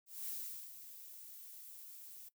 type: noise with ADSR envelope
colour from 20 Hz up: violet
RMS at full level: -42 dBFS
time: 0.06-2.29 s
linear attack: 220 ms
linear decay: 420 ms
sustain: -11 dB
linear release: 9 ms
effects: noise-tail reverb RT60 0.1 s tail -18 dB re dry